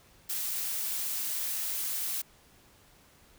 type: noise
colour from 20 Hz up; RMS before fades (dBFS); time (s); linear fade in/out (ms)
blue; -33; 0.29-2.22; 10
effects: pink hiss -60 dBFS RMS until 3.38 s